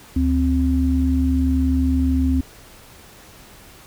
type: tone pair together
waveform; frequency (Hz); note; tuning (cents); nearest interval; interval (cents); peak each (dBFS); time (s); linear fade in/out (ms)
sine; 73.42 / 261.6; D2 / C4; 0 / 0; octave + minor seventh; 2200; -18; 0.16-2.41; 5
effects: pink hiss -45 dBFS RMS until 3.86 s